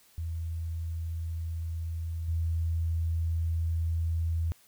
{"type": "tone with level steps", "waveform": "sine", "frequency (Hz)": 82.41, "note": "E2", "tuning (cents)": 0, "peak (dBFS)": [-31, -26], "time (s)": [0.18, 4.52], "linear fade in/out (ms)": 0, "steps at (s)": 2.28, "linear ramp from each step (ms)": 5, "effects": ["white hiss -61 dBFS RMS until 4.67 s"]}